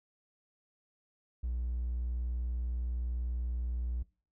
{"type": "tone", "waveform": "triangle", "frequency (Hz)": 60.5, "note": "B1", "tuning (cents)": -35, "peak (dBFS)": -29, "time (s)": [1.43, 4.03], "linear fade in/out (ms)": 10, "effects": ["noise-tail reverb RT60 0.4 s tail -24 dB re dry", "tanh soft clip ceiling -26 dBFS"]}